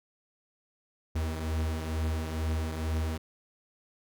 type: beating tone pair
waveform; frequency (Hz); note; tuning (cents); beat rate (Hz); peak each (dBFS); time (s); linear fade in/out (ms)
45% pulse; 77.8 / 80; D#2 / D#2; 0 / +49; 2.2; -36 / -30; 1.15-3.18; 10
effects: none